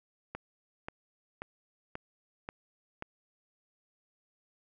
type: click train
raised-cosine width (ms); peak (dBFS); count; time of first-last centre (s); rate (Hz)
0.5; -23; 6; 0.35-3.024; 1.87
effects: none